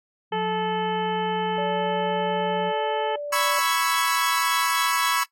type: tone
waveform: sine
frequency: 179 Hz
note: F3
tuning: 43 cents sharp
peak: -30 dBFS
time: 0.31-2.73 s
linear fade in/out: 50 ms
type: harmonic tone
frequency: 435.1 Hz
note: A4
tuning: 19 cents flat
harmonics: 1 / 2 / 3 / 4 / 5 / 6 / 7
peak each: -27 / -26 / -37 / -36 / -40 / -44 / -36 dBFS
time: 0.32-3.16 s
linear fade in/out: 5 ms
type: tone with pitch glide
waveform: sine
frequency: 578 to 583.7 Hz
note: D5 to D5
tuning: -28 to -11 cents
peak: -28 dBFS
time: 1.58-3.59 s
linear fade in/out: 0 ms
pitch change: +17 cents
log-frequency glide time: 1.93-2.65 s
type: chord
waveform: sawtooth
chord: C# minor seventh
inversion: third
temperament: equal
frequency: 987.8 / 1108.7 / 1318.5 / 1661.2 Hz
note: B5 / C#6 / E6 / G#6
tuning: 0 / 0 / 0 / 0 cents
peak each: -23 / -21 / -23 / -24 dBFS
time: 3.32-5.24 s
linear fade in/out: 10 ms
effects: noise-tail reverb RT60 0.1 s tail -19 dB re dry + AAC 48 kbps